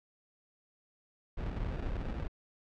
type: noise with sample-and-hold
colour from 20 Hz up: brown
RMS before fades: -36 dBFS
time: 1.37-2.28 s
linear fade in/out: 10 ms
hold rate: 1050 Hz
effects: low-pass 3000 Hz 12 dB/octave